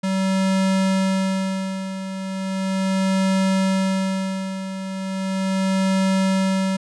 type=tone with tremolo; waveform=square; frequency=191 Hz; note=G3; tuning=45 cents flat; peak=-17 dBFS; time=0.03-6.77 s; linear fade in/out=10 ms; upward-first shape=sine; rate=0.37 Hz; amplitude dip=70%; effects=resampled to 22050 Hz